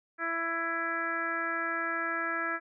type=harmonic tone; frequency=332.5 Hz; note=E4; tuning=15 cents sharp; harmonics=1 / 2 / 3 / 4 / 5 / 6 / 7; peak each=-40 / -40 / -44 / -34 / -33 / -40 / -45 dBFS; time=0.18-2.6 s; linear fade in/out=50 ms; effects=none